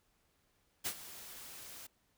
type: noise with ADSR envelope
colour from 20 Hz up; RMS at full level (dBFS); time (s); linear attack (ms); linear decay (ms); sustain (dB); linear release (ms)
white; -35; 0.84-1.87; 23; 71; -15; 8
effects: pink hiss -75 dBFS RMS until 2.17 s